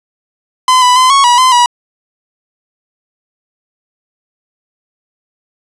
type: tone with pitch steps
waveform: 45% pulse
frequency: 1021 / 992 / 1025 / 1105 / 969 / 1028 / 969 Hz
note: C6 / B5 / C6 / C#6 / B5 / C6 / B5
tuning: -43 / +7 / -36 / -6 / -33 / -31 / -33 cents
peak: -5 dBFS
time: 0.68-1.66 s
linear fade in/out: 2 ms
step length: 140 ms
effects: resampled to 22050 Hz + 7-bit